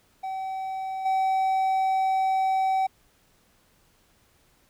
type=tone with level steps; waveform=triangle; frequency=764 Hz; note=G5; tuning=45 cents flat; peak=-27 / -19 dBFS; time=0.23-2.87 s; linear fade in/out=10 ms; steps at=1.05 s; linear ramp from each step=10 ms; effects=pink hiss -63 dBFS RMS until 4.69 s